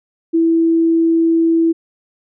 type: tone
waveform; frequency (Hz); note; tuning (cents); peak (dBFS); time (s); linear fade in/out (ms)
sine; 329.6; E4; 0; -10; 0.33-1.73; 20
effects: none